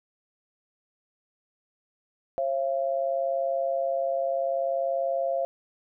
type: tone pair together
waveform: sine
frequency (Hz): 539.4 / 680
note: C#5 / F5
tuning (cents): -47 / -46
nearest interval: major third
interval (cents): 401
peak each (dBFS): -27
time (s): 2.38-5.45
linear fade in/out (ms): 0
effects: none